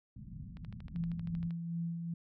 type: low-pass noise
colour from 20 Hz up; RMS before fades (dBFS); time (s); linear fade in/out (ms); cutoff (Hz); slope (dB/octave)
white; -46; 0.16-1.49; 5; 210; 48
type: click train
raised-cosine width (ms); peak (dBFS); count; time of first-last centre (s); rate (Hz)
0.3; -39; 13; 0.57-1.507; 12.8
type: tone with tremolo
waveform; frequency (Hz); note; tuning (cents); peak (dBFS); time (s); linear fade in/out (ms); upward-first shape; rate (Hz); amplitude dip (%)
sine; 168.5; E3; +38; -33; 0.95-2.14; 5; sine; 2.6; 40
effects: none